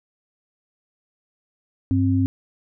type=tone pair together; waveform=sine; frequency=99.15 / 264.7 Hz; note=G2 / C4; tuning=+20 / +20 cents; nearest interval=octave + perfect fourth; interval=1700 cents; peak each=-19 dBFS; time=1.91-2.26 s; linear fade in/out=0 ms; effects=none